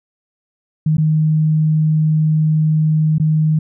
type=tone with dropouts; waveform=sine; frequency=155.6 Hz; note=D#3; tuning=in tune; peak=-11 dBFS; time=0.86-3.59 s; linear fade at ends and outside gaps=5 ms; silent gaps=0.97-0.981 / 3.183-3.198 s; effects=none